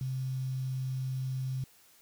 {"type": "tone with quantisation", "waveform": "sine", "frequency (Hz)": 130.81, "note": "C3", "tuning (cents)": 0, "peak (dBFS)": -31, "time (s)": [0.01, 1.64], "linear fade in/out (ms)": 2, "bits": 9, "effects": ["white hiss -61 dBFS RMS until 2.01 s"]}